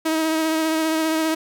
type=tone with vibrato; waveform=sawtooth; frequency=318.3 Hz; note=D#4; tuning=39 cents sharp; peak=-15 dBFS; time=0.05-1.35 s; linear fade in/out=10 ms; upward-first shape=triangle; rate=15 Hz; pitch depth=25 cents each way; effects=none